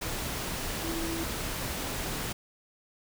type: tone in noise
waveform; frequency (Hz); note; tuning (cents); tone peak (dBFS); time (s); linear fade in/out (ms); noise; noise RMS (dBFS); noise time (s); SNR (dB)
sine; 330; E4; +2; -33; 0.83-1.24; 10; pink; -34; 0.01-2.33; -2
effects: none